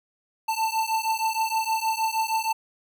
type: beating tone pair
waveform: square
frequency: 885 / 891.4 Hz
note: A5 / A5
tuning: +10 / +22 cents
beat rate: 6.4 Hz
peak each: -27 / -27 dBFS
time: 0.48-2.53 s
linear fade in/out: 10 ms
effects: none